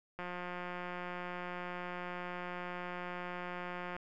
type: click train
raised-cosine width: 0.5 ms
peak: -27 dBFS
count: 673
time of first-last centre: 0.19-3.965 s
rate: 178 Hz
effects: none